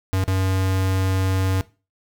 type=tone with dropouts; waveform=square; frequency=94.7 Hz; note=F#2; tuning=41 cents sharp; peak=-19 dBFS; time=0.13-1.61 s; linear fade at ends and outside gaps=0 ms; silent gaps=0.239-0.279 s; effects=noise-tail reverb RT60 0.3 s tail -18 dB re dry